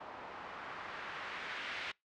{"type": "noise with low-pass filter sweep", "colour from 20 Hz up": "blue", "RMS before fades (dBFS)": -44, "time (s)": [0, 1.92], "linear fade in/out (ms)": 10, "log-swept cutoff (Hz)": [860, 2400], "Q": 1.2, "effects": ["noise-tail reverb RT60 0.2 s tail -26 dB re dry", "low-pass 4000 Hz 12 dB/octave"]}